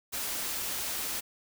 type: band-stop noise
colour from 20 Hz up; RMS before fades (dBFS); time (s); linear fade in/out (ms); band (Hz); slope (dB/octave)
white; -34; 0.12-1.21; 20; 120 to 170; 96
effects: none